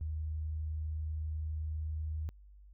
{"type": "tone", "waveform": "sine", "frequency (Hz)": 77.78, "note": "D#2", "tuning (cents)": 0, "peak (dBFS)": -34, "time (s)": [0.01, 2.29], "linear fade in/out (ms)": 0, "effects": ["added 50 Hz sine -53 dBFS peak until 2.73 s"]}